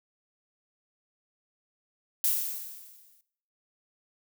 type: noise with exponential decay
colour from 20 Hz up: violet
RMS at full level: -24 dBFS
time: 2.24-3.21 s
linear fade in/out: 1 ms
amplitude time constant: 210 ms
effects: noise-tail reverb RT60 0.6 s tail -17 dB re dry